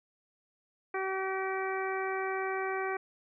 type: harmonic tone with a mistuned harmonic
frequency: 382 Hz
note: G4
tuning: 45 cents flat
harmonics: 1 / 2 / 3 / 4 / 5 / 6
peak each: -34 / -37 / -39 / -40 / -41 / -42 dBFS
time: 0.94-2.97 s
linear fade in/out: 5 ms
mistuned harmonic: 6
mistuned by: +15 cents
effects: none